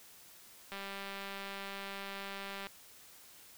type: click train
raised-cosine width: 0.3 ms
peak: -27 dBFS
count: 385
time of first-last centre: 0.72-2.669 s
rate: 197 Hz
effects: white hiss -57 dBFS RMS until 3.57 s